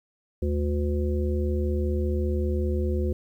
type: harmonic tone with a mistuned harmonic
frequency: 72.5 Hz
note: D2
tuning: 22 cents flat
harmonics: 1 / 3 / 5 / 7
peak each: -24 / -32 / -30 / -35 dBFS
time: 0.42-3.13 s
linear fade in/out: 5 ms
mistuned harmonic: 1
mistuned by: +110 cents
effects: 10-bit